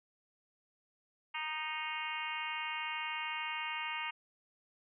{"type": "harmonic tone with a mistuned harmonic", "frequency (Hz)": 311.1, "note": "D#4", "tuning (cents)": 0, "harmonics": [3, 4, 5, 6, 7, 8, 9, 10], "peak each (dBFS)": [-42, -45, -49, -46, -42, -45, -43, -53], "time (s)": [1.34, 4.11], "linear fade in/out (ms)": 10, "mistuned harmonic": 4, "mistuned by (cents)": -16, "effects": []}